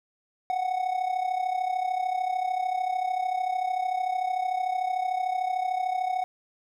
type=tone with amplitude modulation; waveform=triangle; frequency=740 Hz; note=F#5; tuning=in tune; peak=-20 dBFS; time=0.5-6.24 s; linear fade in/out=0 ms; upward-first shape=sine; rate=33.4 Hz; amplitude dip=70%; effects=none